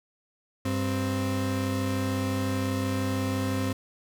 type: tone pair together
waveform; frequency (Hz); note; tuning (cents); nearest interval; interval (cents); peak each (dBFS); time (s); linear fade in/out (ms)
35% pulse; 98.2 / 262.2; G2 / C4; +4 / +4; octave + perfect fourth; 1700; -27; 0.65-3.73; 5
effects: none